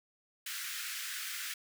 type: high-pass noise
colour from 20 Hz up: pink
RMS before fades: -40 dBFS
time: 0.46-1.54 s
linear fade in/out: 5 ms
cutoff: 1400 Hz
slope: 48 dB/octave
effects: none